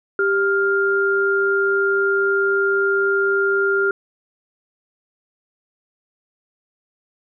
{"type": "tone pair together", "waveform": "sine", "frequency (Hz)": [393.6, 1402.6], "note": ["G4", "F6"], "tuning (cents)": [7, 7], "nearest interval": "octave + minor seventh", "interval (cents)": 2200, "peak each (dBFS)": -18, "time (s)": [0.19, 3.91], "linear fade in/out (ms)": 2, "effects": []}